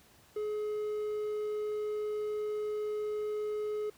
triangle tone, 423 Hz, G#4, 32 cents sharp, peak -30 dBFS, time 0.36-3.9 s, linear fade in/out 5 ms, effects pink hiss -61 dBFS RMS until 3.97 s + high-pass 60 Hz 12 dB/octave

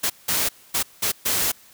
white noise bursts at uneven times, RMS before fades -22 dBFS, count 5, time 0.03-0.1 / 0.28-0.49 / 0.74-0.83 / 1.02-1.12 / 1.25-1.52 s, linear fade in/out 10 ms, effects white hiss -51 dBFS RMS until 1.73 s

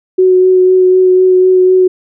sine tone with vibrato, 370 Hz, F#4, in tune, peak -4 dBFS, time 0.18-1.88 s, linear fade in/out 10 ms, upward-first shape sine, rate 4 Hz, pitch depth 12 cents each way, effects none

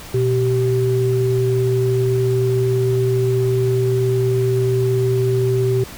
sine tone pair together, 121.6 / 386.1 Hz, B2 / G4, -26 / -26 cents, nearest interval octave + minor sixth, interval 2000 cents, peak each -17 dBFS, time 0.14-5.84 s, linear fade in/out 5 ms, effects pink hiss -36 dBFS RMS until 5.97 s

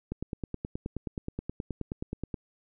click train, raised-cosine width 3 ms, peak -20 dBFS, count 22, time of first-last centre 0.12-2.342 s, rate 9.45 Hz, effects none

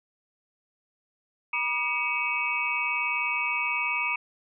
sine tone cluster, 964 / 1213 / 2255 / 2557 / 2696 Hz, B5 / D#6 / C#7 / D#7 / E7, -42 / -44 / +29 / +47 / +38 cents, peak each -33 / -35 / -29 / -29 / -37 dBFS, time 1.53-4.16 s, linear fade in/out 5 ms, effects none

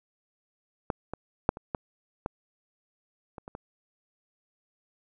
clicks, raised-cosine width 1 ms, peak -13 / -20 / -6 / -25 / -15 / -16 / -26 / -27 / -24 dBFS, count 9, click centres 0.902 / 1.136 / 1.491 / 1.571 / 1.748 / 2.261 / 3.382 / 3.479 / 3.551 s, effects none

